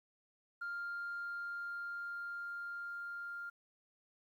sine tone with level ramp, 1399 Hz, F6, 3 cents sharp, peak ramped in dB -37 to -41 dBFS, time 0.61-3.5 s, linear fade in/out 10 ms, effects tanh soft clip ceiling -36 dBFS + 12-bit

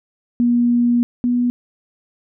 sine tone pair in turn, 240 / 243.9 Hz, B3 / B3, -49 / -21 cents, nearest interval unison, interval 28 cents, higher second, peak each -12 / -14 dBFS, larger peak first, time 0.4-1.03 / 1.24-1.5 s, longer first, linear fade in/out 0 ms, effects none

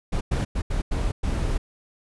brown noise bursts at uneven times, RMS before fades -24 dBFS, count 6, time 0.12-0.21 / 0.31-0.45 / 0.55-0.62 / 0.7-0.82 / 0.91-1.12 / 1.23-1.58 s, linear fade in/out 10 ms, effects resampled to 24000 Hz

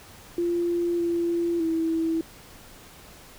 sine tone with pitch steps, 345.2 / 341.3 / 326.2 Hz, F4 / F4 / E4, -20 / -40 / -18 cents, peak -22 dBFS, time 0.38-2.21 s, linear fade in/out 2 ms, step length 610 ms, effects pink hiss -48 dBFS RMS until 3.38 s

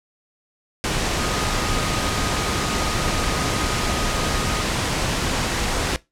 sine tone in noise, 1244.5 Hz, D#6, in tune, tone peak -31 dBFS, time 1.19-4.62 s, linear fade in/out 0 ms, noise pink, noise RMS -22 dBFS, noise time 0.84-5.96 s, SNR -12 dB, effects noise-tail reverb RT60 0.2 s tail -20 dB re dry + low-pass 8000 Hz 12 dB/octave

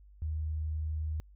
sine tone, 77.78 Hz, D#2, in tune, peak -31 dBFS, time 0.22-1.2 s, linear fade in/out 0 ms, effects added 50 Hz sine -53 dBFS peak until 1.35 s

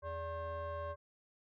sine tone with frequency modulation, 579 Hz, D5, 25 cents flat, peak -36 dBFS, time 0.02-0.96 s, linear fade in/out 50 ms, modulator 496 Hz, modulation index 1.2, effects tanh soft clip ceiling -37 dBFS

